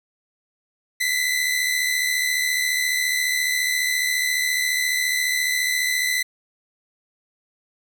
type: tone pair together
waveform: sawtooth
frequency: 1975.5 / 2050 Hz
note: B6 / C7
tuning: 0 / -36 cents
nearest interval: minor second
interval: 64 cents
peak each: -19 / -20 dBFS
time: 1-6.23 s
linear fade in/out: 10 ms
effects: none